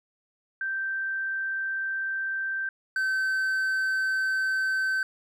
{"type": "tone pair in turn", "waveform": ["sine", "triangle"], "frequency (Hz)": [1564, 1539.8], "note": ["G6", "G6"], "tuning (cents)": [-4, -31], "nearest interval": "unison", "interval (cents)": 27, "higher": "first", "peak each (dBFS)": [-27, -22], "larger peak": "second", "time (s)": [[0.61, 2.69], [2.96, 5.03]], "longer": "first", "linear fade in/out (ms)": 2, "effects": []}